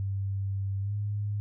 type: tone with pitch glide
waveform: sine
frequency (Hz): 98 to 103.11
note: G2 to G#2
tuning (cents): 0 to -12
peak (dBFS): -28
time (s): 0-1.4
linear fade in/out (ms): 0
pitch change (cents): +88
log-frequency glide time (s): 0.81-0.94
effects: none